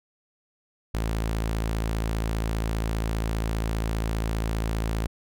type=tone; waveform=sawtooth; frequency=55 Hz; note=A1; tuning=in tune; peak=-21 dBFS; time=0.94-5.07 s; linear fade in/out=5 ms; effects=none

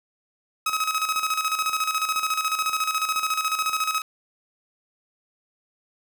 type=tone with tremolo; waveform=sawtooth; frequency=1275 Hz; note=D#6; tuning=42 cents sharp; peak=-17 dBFS; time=0.66-4.02 s; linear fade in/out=5 ms; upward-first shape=square; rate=14 Hz; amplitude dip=60%; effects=none

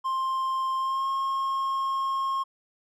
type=tone with pitch glide; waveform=triangle; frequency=1054 to 1077.4 Hz; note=C6 to C#6; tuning=+12 to -50 cents; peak=-23 dBFS; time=0.04-2.44 s; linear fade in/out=20 ms; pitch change=+38 cents; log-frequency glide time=0.78-1.08 s; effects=none

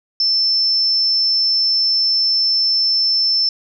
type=tone; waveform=sine; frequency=5310 Hz; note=E8; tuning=12 cents sharp; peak=-13 dBFS; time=0.2-3.49 s; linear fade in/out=2 ms; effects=none

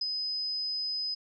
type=tone with ADSR envelope; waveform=sine; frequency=5030 Hz; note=D#8; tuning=18 cents sharp; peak=-27 dBFS; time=0.01-1.15 s; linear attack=6 ms; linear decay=31 ms; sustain=-3 dB; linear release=14 ms; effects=none

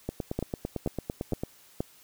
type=two click trains; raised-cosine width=2 ms; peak=-15 / -17 dBFS; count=4 / 13; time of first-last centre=0.39-1.805 / 0.09-1.435 s; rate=2.12 / 8.92 Hz; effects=white hiss -57 dBFS RMS until 2.03 s

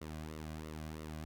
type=tone with flanger; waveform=sawtooth; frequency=77.78 Hz; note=D#2; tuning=in tune; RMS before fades=-45 dBFS; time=0.01-1.25 s; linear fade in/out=5 ms; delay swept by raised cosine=1.2 to 2.3 ms; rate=3 Hz; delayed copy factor=-0.7; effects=none

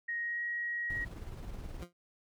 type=tone with pitch glide; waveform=sine; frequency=1875 to 1896.8 Hz; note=A#6 to A#6; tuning=+10 to +30 cents; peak=-33 dBFS; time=0.08-1.05 s; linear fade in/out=10 ms; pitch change=+20 cents; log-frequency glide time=0.19-0.42 s
type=noise with tremolo; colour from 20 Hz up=brown; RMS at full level=-42 dBFS; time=0.9-1.84 s; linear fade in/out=0 ms; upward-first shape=square; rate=19 Hz; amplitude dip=30%
type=tone with exponential decay; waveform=20% pulse; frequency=174.61 Hz; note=F3; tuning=in tune; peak=-34 dBFS; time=1.82-1.93 s; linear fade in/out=2 ms; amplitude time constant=22 ms
effects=none

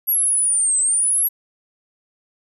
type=linear two-way sweep; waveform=sine; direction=down then up; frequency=11630 to 8000 to 11630 Hz; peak=-15 dBFS; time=0.07-1.29 s; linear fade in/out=20 ms; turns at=0.8 s; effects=none

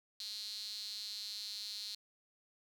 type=tone with high-pass filter; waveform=sawtooth; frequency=207.7 Hz; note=G#3; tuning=in tune; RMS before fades=-44 dBFS; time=0.2-1.95 s; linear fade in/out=2 ms; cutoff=4200 Hz; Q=9.4; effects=none

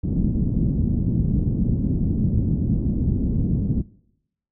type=low-pass noise; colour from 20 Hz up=white; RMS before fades=-21 dBFS; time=0.03-3.82 s; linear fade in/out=10 ms; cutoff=230 Hz; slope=24 dB/octave; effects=noise-tail reverb RT60 0.8 s tail -22 dB re dry

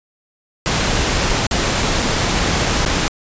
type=noise with dropouts; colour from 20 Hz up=pink; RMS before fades=-17 dBFS; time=0.66-3.08 s; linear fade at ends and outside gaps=0 ms; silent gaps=1.293-1.297 / 1.467-1.511 / 2.021-2.025 / 2.851-2.861 s; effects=resampled to 16000 Hz

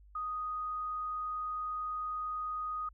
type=tone; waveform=sine; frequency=1244.5 Hz; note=D#6; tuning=in tune; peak=-34 dBFS; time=0.15-2.89 s; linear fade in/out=5 ms; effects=added 50 Hz sine -55 dBFS peak until 2.93 s

